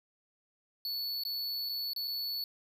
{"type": "tone with dropouts", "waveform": "square", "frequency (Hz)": 4435, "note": "C#8", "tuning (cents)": 0, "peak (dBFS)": -34, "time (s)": [0.85, 2.44], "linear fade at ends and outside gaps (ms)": 1, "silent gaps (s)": [[1.236, 1.251], [1.69, 1.694], [1.934, 1.962], [2.074, 2.078]], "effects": ["12-bit"]}